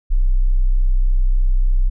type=tone; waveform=sine; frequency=31.68 Hz; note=B0; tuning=45 cents sharp; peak=-11 dBFS; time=0.1-1.9 s; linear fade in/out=20 ms; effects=none